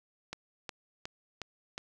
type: click train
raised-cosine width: 0.2 ms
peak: -21 dBFS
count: 5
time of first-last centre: 0.33-1.779 s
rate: 2.76 Hz
effects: none